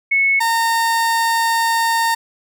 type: tone pair in turn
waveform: sine / 30% pulse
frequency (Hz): 2200 / 916.2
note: C#7 / A#5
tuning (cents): -14 / -30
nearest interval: octave + minor third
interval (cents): 1516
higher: first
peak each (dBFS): -12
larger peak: neither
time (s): 0.11-0.4 / 0.4-2.15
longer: second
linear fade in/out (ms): 10
effects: none